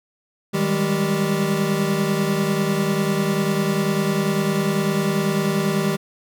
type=tone cluster; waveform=square; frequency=157.6 / 195.4 / 205.5 / 390.4 Hz; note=D#3 / G3 / G#3 / G4; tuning=+23 / -5 / -18 / -7 cents; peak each=-25 dBFS; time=0.53-5.97 s; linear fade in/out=20 ms; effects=none